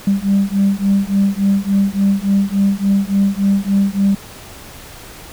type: beating tone pair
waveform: sine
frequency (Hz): 196 / 199.5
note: G3 / G3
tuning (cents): 0 / +31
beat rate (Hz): 3.5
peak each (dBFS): -14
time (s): 0.07-4.15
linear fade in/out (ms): 5
effects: tanh soft clip ceiling -6 dBFS + pink hiss -36 dBFS RMS until 5.32 s